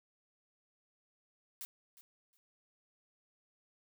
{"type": "noise with echo", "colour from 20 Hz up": "blue", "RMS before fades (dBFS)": -44, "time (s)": [1.61, 1.65], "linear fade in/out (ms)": 0, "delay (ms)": 360, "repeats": 2, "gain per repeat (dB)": -15, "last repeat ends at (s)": 2.37, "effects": []}